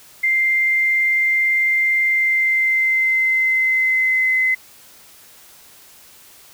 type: tone with pitch glide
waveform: sine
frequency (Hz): 2094 to 2046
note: C7 to C7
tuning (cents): +1 to -39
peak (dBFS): -14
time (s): 0.23-4.55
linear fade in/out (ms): 10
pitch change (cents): -40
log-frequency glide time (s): 2.01-4.35
effects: white hiss -46 dBFS RMS until 6.53 s